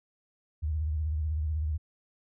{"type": "tone with vibrato", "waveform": "sine", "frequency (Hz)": 77.1, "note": "D#2", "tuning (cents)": -15, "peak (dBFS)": -27, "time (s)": [0.62, 1.78], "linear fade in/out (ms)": 20, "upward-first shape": "sine", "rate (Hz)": 16, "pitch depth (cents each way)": 100, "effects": []}